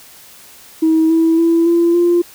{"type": "tone with pitch steps", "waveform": "sine", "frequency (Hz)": [320.1, 326.6, 333.3, 340.1, 347.1], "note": ["D#4", "E4", "E4", "F4", "F4"], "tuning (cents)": [49, -16, 19, -46, -11], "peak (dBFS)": -8, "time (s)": [0.82, 2.22], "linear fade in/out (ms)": 10, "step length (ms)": 280, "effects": ["tanh soft clip ceiling -5 dBFS", "white hiss -41 dBFS RMS until 2.34 s"]}